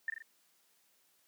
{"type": "tone with echo", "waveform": "sine", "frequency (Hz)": 1800, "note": "A6", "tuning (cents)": 39, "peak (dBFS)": -31, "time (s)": [0.08, 0.1], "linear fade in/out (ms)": 2, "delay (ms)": 41, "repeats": 3, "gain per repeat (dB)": -5, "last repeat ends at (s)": 0.223, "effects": ["white hiss -71 dBFS RMS until 1.27 s", "high-pass 150 Hz 12 dB/octave"]}